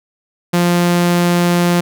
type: tone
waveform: sawtooth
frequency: 174.61 Hz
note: F3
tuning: in tune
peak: -7 dBFS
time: 0.53-1.81 s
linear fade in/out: 10 ms
effects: none